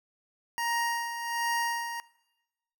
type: tone with tremolo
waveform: 25% pulse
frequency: 937 Hz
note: A#5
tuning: 9 cents sharp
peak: -23 dBFS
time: 0.58-2 s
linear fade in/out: 0 ms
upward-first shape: sine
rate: 1.3 Hz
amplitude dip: 60%
effects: noise-tail reverb RT60 1.0 s tail -20 dB re dry